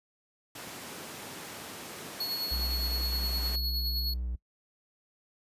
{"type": "high-pass noise", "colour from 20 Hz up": "pink", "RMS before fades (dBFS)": -43, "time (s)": [0.55, 3.56], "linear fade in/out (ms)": 5, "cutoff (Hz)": 180, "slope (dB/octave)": 12}
{"type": "tone with tremolo", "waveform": "square", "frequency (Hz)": 4353, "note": "C#8", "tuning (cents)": -32, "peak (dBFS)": -30, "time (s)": [2.2, 4.14], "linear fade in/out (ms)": 5, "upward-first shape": "sine", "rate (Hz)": 9.7, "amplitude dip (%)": 40}
{"type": "tone with vibrato", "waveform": "triangle", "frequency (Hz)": 60.7, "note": "B1", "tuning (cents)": -29, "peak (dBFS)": -29, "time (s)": [2.51, 4.36], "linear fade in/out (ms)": 10, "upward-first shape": "square", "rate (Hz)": 2, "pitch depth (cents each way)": 16}
{"effects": ["noise-tail reverb RT60 0.1 s tail -22 dB re dry", "resampled to 32000 Hz"]}